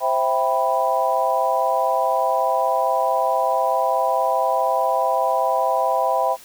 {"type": "chord", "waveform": "sine", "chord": "C major seventh", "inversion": "none", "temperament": "equal", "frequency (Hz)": [523.3, 659.3, 784, 987.8], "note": ["C5", "E5", "G5", "B5"], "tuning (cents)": [0, 0, 0, 0], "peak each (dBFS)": [-24, -22, -22, -22], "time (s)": [0, 6.37], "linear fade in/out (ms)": 50, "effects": ["white hiss -45 dBFS RMS until 6.44 s"]}